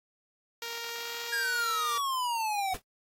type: tone with pitch glide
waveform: 5% pulse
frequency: 466.2 to 469.4 Hz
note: A#4 to A#4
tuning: 0 to +12 cents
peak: -24 dBFS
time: 0.62-1.98 s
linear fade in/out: 2 ms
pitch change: +12 cents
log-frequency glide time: 0.87-1.22 s
type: exponential sweep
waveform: square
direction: down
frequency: 1661.2 to 744 Hz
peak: -29 dBFS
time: 1.32-2.74 s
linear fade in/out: 10 ms
type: noise with exponential decay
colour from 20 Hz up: pink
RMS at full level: -33 dBFS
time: 2.74-2.82 s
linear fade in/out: 5 ms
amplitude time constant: 16 ms
effects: AAC 48 kbps